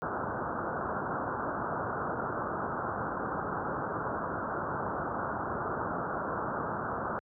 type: low-pass noise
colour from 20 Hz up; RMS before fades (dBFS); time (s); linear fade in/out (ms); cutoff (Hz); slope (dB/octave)
white; -34; 0.02-7.19; 0; 1500; 96
effects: high-pass 80 Hz 12 dB/octave